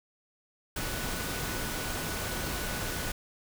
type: tone in noise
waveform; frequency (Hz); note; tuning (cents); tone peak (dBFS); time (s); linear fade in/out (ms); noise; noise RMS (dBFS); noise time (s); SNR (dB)
sine; 1480; F#6; 0; -43; 0.76-3.12; 5; pink; -34; 0.76-3.12; -12
effects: none